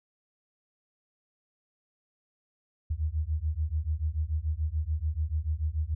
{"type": "beating tone pair", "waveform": "sine", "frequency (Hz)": [74.4, 81.3], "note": ["D2", "E2"], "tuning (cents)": [23, -23], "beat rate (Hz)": 6.9, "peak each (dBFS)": -30, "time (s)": [2.9, 5.95], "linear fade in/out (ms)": 10, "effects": []}